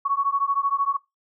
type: beating tone pair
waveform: sine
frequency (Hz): 1108.7 / 1121.7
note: C#6 / C#6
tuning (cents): 0 / +20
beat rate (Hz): 13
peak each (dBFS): -23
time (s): 0.05-0.97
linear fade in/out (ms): 10
effects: noise-tail reverb RT60 0.2 s tail -20 dB re dry